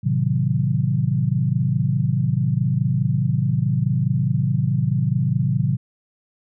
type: chord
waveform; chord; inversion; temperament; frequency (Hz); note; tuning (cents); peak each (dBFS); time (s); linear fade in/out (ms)
sine; A diminished seventh; none; equal; 110 / 130.81 / 155.56 / 185; A2 / C3 / Eb3 / Gb3; 0 / 0 / 0 / 0; -24 / -20 / -23 / -25; 0.03-5.77; 20
effects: none